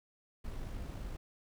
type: noise with amplitude modulation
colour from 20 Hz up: brown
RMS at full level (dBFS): -40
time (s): 0.44-1.17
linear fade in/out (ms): 10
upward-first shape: sine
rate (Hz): 52.8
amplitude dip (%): 30
effects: none